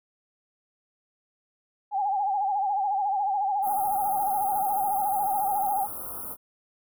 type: tone with vibrato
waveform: sine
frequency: 800 Hz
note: G5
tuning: 35 cents sharp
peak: -23 dBFS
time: 1.91-5.88 s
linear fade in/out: 50 ms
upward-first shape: sine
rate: 14 Hz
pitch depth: 86 cents each way
type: band-stop noise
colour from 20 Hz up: white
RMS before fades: -36 dBFS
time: 3.62-6.37 s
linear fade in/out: 50 ms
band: 1400 to 9800 Hz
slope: 96 dB/octave
effects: none